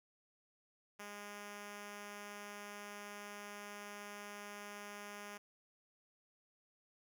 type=tone; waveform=5% pulse; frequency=205.3 Hz; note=G#3; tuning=20 cents flat; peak=-36 dBFS; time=0.99-5.38 s; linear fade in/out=10 ms; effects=none